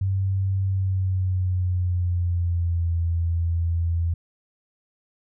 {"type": "tone with pitch glide", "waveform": "sine", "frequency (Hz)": [96.2, 84.23], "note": ["G2", "E2"], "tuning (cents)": [-32, 38], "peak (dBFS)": -20, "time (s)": [0.01, 4.14], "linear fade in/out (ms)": 5, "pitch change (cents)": -230, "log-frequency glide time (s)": [0.65, 2.93], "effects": []}